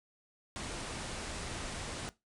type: low-pass noise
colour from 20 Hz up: pink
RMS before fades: -41 dBFS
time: 0.56-2.09 s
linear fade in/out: 0 ms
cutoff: 10000 Hz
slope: 96 dB/octave
effects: noise-tail reverb RT60 0.2 s tail -18 dB re dry